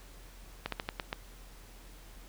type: slowing click train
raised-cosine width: 0.3 ms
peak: -17 dBFS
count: 6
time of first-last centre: 0.66-1.129 s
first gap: 63 ms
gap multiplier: 1.2
effects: added 42 Hz sine -50 dBFS peak until 2.28 s + pink hiss -56 dBFS RMS until 2.28 s